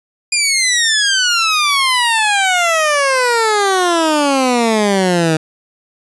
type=exponential sweep; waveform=15% pulse; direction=down; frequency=2443 to 155.56 Hz; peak=-5 dBFS; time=0.32-5.37 s; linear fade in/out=5 ms; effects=resampled to 24000 Hz